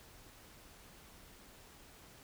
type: silence
effects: pink hiss -58 dBFS RMS until 2.23 s